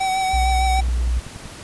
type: tone with vibrato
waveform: square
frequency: 760 Hz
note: F#5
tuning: 46 cents sharp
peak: -19 dBFS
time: 0-0.81 s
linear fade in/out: 10 ms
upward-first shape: triangle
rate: 6.6 Hz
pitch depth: 26 cents each way
type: tone with pitch glide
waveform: sine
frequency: 61.3 to 59.93 Hz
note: B1 to A#1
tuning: -12 to +49 cents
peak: -17 dBFS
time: 0.33-1.2 s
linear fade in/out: 10 ms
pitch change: -39 cents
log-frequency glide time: 0.75-0.99 s
type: click train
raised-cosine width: 5 ms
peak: -23 dBFS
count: 8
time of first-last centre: 0.79-1.457 s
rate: 10.5 Hz
effects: pink hiss -38 dBFS RMS until 1.63 s + resampled to 24000 Hz